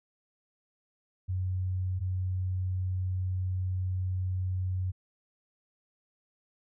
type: tone pair in turn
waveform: sine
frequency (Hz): 92.5 / 92.5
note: F#2 / F#2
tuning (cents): 0 / 0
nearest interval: unison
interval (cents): 0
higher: neither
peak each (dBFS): -28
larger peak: neither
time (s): 1.28-2 / 2-4.92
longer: second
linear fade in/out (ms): 20
effects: none